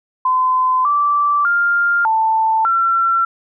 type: tone with pitch steps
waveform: sine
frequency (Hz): 1023 / 1165 / 1400 / 886 / 1355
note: C6 / D6 / F6 / A5 / E6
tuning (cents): -39 / -14 / +4 / +12 / +47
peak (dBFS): -12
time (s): 0.25-3.25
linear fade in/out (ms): 5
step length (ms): 600
effects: none